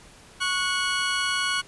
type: tone pair together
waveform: 20% pulse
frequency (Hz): 1108.7 / 1465.1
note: C#6 / F#6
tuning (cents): 0 / -17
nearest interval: perfect fourth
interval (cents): 483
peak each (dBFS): -23 / -20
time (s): 0.4-1.62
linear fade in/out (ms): 20
effects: pink hiss -50 dBFS RMS until 1.67 s + resampled to 24000 Hz